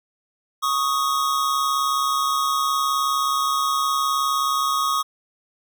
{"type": "tone pair together", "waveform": "square", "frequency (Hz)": [1108.7, 1247.9], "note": ["C#6", "D#6"], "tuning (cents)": [0, 5], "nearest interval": "major second", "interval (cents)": 205, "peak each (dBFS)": -23, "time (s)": [0.62, 5.03], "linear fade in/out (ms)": 20, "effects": []}